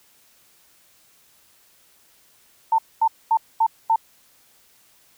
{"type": "tone bursts", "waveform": "sine", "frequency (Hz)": 898, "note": "A5", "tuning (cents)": 35, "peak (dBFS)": -14, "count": 5, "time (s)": [2.72, 3.96], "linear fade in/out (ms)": 5, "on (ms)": 64, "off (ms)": 230, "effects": ["white hiss -57 dBFS RMS until 5.17 s"]}